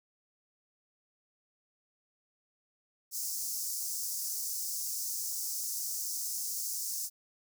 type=high-pass noise; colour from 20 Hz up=pink; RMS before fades=-36 dBFS; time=3.11-7.1 s; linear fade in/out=50 ms; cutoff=5200 Hz; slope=48 dB/octave; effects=none